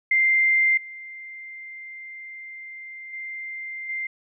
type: tone with level steps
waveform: sine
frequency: 2093 Hz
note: C7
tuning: in tune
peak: -16 / -36 / -31 / -26 dBFS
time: 0.11-4.07 s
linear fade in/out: 5 ms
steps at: 0.77 / 3.13 / 3.89 s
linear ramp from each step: 5 ms
effects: none